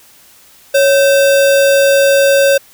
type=tone with sample-and-hold; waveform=sine; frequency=554.4 Hz; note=C#5; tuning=in tune; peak=-6 dBFS; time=0.74-2.58 s; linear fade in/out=10 ms; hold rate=2100 Hz; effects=white hiss -44 dBFS RMS until 2.73 s